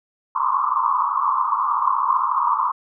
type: band-pass noise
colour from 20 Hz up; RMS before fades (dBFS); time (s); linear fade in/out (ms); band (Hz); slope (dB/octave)
pink; -20; 0.35-2.72; 10; 950 to 1200; 96
effects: none